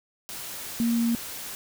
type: tone in noise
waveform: sine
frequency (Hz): 233.1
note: A#3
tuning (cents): 0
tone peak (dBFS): -21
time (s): 0.8-1.15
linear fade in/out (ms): 0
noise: white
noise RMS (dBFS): -37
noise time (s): 0.29-1.55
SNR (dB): +13
effects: none